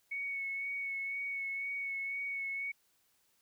sine tone with vibrato, 2217 Hz, C#7, in tune, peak -35 dBFS, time 0.11-2.72 s, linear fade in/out 10 ms, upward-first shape sine, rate 2 Hz, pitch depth 19 cents each way, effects white hiss -73 dBFS RMS until 3.41 s

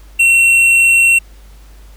triangle tone with tanh clipping, 2722 Hz, F7, 45 cents flat, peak -8 dBFS, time 0.19-1.19 s, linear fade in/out 10 ms, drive 13 dB, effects added 50 Hz sine -36 dBFS peak until 1.96 s + pink hiss -48 dBFS RMS until 1.96 s

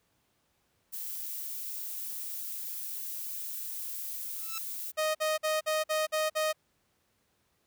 violet noise, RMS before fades -38 dBFS, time 0.92-4.92 s, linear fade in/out 20 ms
10% pulse tone with exponential growth, 1318.5 Hz, E6, in tune, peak -26 dBFS, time 4.31-4.58 s, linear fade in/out 1 ms, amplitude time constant 57 ms
sawtooth tone bursts, 622.3 Hz, D#5, in tune, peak -23 dBFS, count 7, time 4.97-6.53 s, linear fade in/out 20 ms, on 180 ms, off 50 ms
effects pink hiss -73 dBFS RMS until 7.66 s + high-pass 60 Hz 12 dB/octave

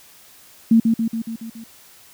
sine tone with echo, 226.8 Hz, A#3, 47 cents flat, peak -9 dBFS, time 0.71-0.8 s, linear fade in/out 5 ms, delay 140 ms, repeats 6, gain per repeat -4 dB, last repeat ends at 1.64 s, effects white hiss -48 dBFS RMS until 2.13 s

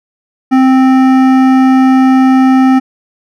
triangle tone with hard clipping, 261.6 Hz, C4, in tune, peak -6 dBFS, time 0.51-2.8 s, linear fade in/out 20 ms, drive 17 dB, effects none

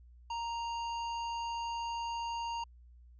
sine tone with tanh clipping, 932.3 Hz, A#5, in tune, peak -37 dBFS, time 0.3-2.64 s, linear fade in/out 5 ms, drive 17 dB, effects added 60 Hz sine -54 dBFS peak until 3.19 s + resampled to 16000 Hz

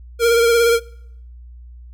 square tone with vibrato, 466.2 Hz, A#4, in tune, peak -12 dBFS, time 0.19-0.8 s, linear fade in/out 50 ms, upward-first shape triangle, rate 17 Hz, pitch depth 39 cents each way, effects noise-tail reverb RT60 0.7 s tail -24 dB re dry + added 60 Hz sine -36 dBFS peak until 1.93 s

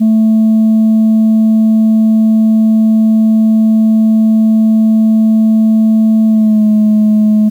sine tone with pitch glide, 220 to 213.6 Hz, A3 to G#3, 0 to +49 cents, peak -3 dBFS, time 0-7.5 s, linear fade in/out 20 ms, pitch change -51 cents, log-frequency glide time 6.27-6.63 s, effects tanh soft clip ceiling -4 dBFS + 7-bit

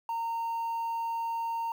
sine tone, 920 Hz, A#5, 23 cents flat, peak -27 dBFS, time 0.09-1.72 s, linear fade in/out 2 ms, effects tanh soft clip ceiling -29 dBFS + 9-bit

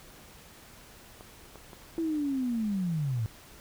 clicks, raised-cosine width 1 ms, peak -32 dBFS, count 4, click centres 1.209 / 1.557 / 1.732 / 1.985 s
sine linear sweep, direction down, 334.5 to 105.2 Hz, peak -27 dBFS, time 1.98-3.26 s, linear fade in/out 0 ms
effects pink hiss -52 dBFS RMS until 3.6 s

